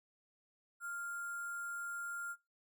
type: tone with sample-and-hold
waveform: sine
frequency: 1396.9 Hz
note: F6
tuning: in tune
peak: -40 dBFS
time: 0.8-2.36 s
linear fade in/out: 50 ms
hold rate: 8820 Hz
effects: noise-tail reverb RT60 0.2 s tail -17 dB re dry